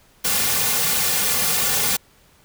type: noise with comb filter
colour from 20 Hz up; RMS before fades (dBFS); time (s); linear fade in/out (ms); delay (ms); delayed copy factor
white; -20; 0.24-1.97; 10; 3.1; -0.95
effects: pink hiss -55 dBFS RMS until 2.44 s